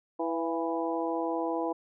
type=harmonic tone with a mistuned harmonic; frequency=164.81 Hz; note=E3; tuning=in tune; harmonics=2 / 3 / 4 / 5 / 6; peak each=-32 / -34 / -35 / -36 / -37 dBFS; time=0.19-1.73 s; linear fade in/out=10 ms; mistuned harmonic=4; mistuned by=+38 cents; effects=none